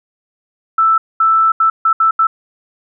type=tone bursts at uneven times; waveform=sine; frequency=1322 Hz; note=E6; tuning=5 cents sharp; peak=-8 dBFS; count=6; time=0.78-0.98 / 1.2-1.52 / 1.6-1.7 / 1.85-1.93 / 2-2.11 / 2.19-2.27 s; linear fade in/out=5 ms; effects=none